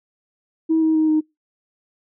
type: tone with pitch steps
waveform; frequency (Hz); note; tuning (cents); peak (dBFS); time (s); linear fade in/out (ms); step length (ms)
sine; 321.4 / 317.5 / 313.7 / 309.9; E4 / D#4 / D#4 / D#4; -44 / +35 / +14 / -7; -13; 0.69-1.21; 20; 130
effects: noise-tail reverb RT60 0.2 s tail -26 dB re dry + tanh soft clip ceiling -10 dBFS